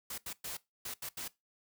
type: noise bursts at uneven times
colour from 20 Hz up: white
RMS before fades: -41 dBFS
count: 6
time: 0.1-0.18 / 0.26-0.33 / 0.44-0.57 / 0.85-0.94 / 1.02-1.09 / 1.17-1.28 s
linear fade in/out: 5 ms
effects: noise-tail reverb RT60 0.2 s tail -20 dB re dry